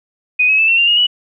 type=tone with pitch steps; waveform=sine; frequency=2490 / 2560 / 2632 / 2706 / 2782 / 2860 / 2941 Hz; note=D#7 / D#7 / E7 / E7 / F7 / F7 / F#7; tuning=+1 / +49 / -3 / +45 / -7 / +41 / -11 cents; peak=-9 dBFS; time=0.39-1.069 s; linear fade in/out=10 ms; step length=97 ms; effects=none